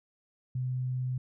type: tone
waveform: sine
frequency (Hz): 127.4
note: C3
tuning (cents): -46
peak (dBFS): -29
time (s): 0.55-1.18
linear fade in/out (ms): 5
effects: none